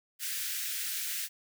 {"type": "high-pass noise", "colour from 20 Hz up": "white", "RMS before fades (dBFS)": -35, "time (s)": [0.19, 1.29], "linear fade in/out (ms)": 50, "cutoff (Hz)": 1500, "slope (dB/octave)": 48, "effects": []}